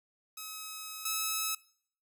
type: tone pair in turn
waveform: 5% pulse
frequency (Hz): 1279 / 1293.1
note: D#6 / E6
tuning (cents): +47 / -34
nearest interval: unison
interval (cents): 19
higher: second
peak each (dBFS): -29 / -19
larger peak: second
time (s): 0.37-1.05 / 1.05-1.55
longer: first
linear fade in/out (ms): 5
effects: noise-tail reverb RT60 0.6 s tail -23 dB re dry